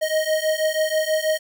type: beating tone pair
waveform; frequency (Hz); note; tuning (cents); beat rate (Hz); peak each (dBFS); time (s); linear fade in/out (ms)
square; 622.3 / 628.5; D#5 / D#5; 0 / +17; 6.2; -23; 0.01-1.39; 20
effects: none